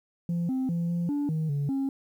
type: tone with pitch steps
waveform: sine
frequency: 171.4 / 260.8 / 170.1 / 172.2 / 288.8 / 157.8 / 142.7 / 271.5 Hz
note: F3 / C4 / F3 / F3 / D4 / D#3 / D3 / C#4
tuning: -32 / -5 / -45 / -24 / -29 / +25 / -49 / -36 cents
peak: -23 dBFS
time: 0.29-1.89 s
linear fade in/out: 2 ms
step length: 200 ms
effects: tanh soft clip ceiling -24 dBFS + 10-bit